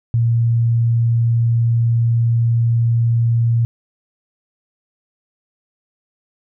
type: tone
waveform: sine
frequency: 116.54 Hz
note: A#2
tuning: in tune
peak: -12 dBFS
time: 0.14-3.65 s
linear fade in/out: 0 ms
effects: none